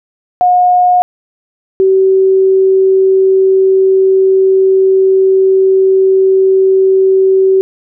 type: tone pair in turn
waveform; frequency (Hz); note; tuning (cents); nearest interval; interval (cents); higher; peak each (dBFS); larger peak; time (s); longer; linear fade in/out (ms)
sine; 721 / 381.9; F#5 / G4; -45 / -45; major seventh; 1100; first; -5; neither; 0.41-1.02 / 1.8-7.61; second; 0
effects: none